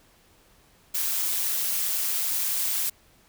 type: noise with amplitude modulation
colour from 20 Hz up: blue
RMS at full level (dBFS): -24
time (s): 0.94-2.9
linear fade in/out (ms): 10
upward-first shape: sine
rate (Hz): 180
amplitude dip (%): 55
effects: pink hiss -59 dBFS RMS until 3.28 s